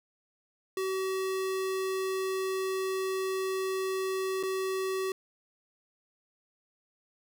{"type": "tone with dropouts", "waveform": "square", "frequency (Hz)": 380, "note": "F#4", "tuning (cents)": 46, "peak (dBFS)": -30, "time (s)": [0.77, 5.12], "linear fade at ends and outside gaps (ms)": 2, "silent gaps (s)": [4.429, 4.434], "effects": []}